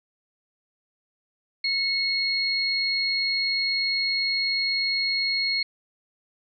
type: tone pair together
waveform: sine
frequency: 2193 / 4283 Hz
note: C#7 / C8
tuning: -19 / +40 cents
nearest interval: octave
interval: 1159 cents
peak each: -26 / -24 dBFS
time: 1.64-5.63 s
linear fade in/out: 5 ms
effects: none